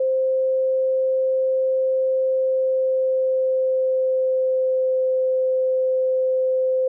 sine tone with pitch glide, 523.3 to 517.9 Hz, C5 to C5, 0 to -18 cents, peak -17 dBFS, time 0-6.88 s, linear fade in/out 5 ms, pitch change -18 cents, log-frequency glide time 2.28-5.05 s, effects none

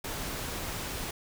pink noise, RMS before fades -36 dBFS, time 0.04-1.11 s, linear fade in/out 5 ms, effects none

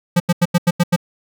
square tone bursts, 174.61 Hz, F3, in tune, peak -11 dBFS, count 7, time 0.16-0.963 s, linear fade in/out 10 ms, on 41 ms, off 86 ms, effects none

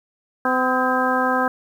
harmonic tone with a mistuned harmonic, 255.5 Hz, C4, 41 cents flat, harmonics 1 / 2 / 3 / 4 / 5 / 6, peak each -24 / -24 / -24 / -24 / -24 / -24 dBFS, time 0.45-1.48 s, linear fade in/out 2 ms, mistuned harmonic 6, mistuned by +63 cents, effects 8-bit

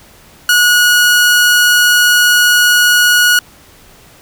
sawtooth tone, 1455 Hz, F#6, 29 cents flat, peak -3 dBFS, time 0.49-3.39 s, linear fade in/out 2 ms, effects pink hiss -42 dBFS RMS until 4.21 s

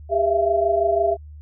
sine tone cluster, 400.8 / 653 / 679 Hz, G4 / E5 / F5, +38 / -17 / -49 cents, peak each -22 / -22 / -19 dBFS, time 0.09-1.17 s, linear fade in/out 50 ms, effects added 75 Hz sine -37 dBFS peak until 1.41 s

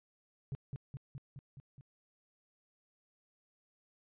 sine tone with echo, 135.7 Hz, C#3, 36 cents flat, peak -33 dBFS, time 0.52-0.55 s, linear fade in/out 0 ms, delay 210 ms, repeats 6, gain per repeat -3 dB, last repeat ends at 1.81 s, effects tanh soft clip ceiling -35 dBFS + resampled to 8000 Hz

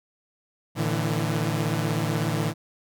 sawtooth tone cluster, 112.8 / 149.1 / 165.4 Hz, A2 / D3 / E3, +44 / +27 / +6 cents, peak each -24 dBFS, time 0.75-2.54 s, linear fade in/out 50 ms, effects none

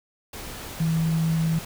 sine tone in noise, 162.3 Hz, E3, 27 cents flat, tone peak -20 dBFS, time 0.8-1.59 s, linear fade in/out 5 ms, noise pink, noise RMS -37 dBFS, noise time 0.33-1.65 s, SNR +14 dB, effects none

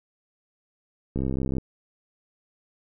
click train, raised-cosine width 3 ms, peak -15 dBFS, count 29, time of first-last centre 1.16-1.583 s, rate 66.2 Hz, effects none

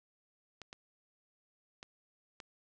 clicks, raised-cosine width 0.2 ms, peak -29 dBFS, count 4, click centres 0.617 / 0.729 / 1.829 / 2.402 s, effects resampled to 22050 Hz + 11-bit

